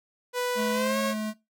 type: tone with pitch glide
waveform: sawtooth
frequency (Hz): 493.9 to 544.9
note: B4 to C#5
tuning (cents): 0 to -30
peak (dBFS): -22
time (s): 0.33-1.15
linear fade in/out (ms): 50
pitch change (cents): +170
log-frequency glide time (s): 0.72-0.98
type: tone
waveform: square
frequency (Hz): 215.2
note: A3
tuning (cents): -38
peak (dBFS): -29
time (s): 0.55-1.34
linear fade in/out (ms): 50
effects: noise-tail reverb RT60 0.2 s tail -19 dB re dry